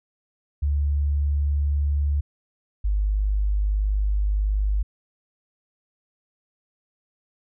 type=tone pair in turn; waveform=sine; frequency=72 / 50.75 Hz; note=D2 / G#1; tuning=-34 / -39 cents; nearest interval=tritone; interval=605 cents; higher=first; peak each=-19 dBFS; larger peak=neither; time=0.62-2.21 / 2.84-4.83 s; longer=second; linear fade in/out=10 ms; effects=none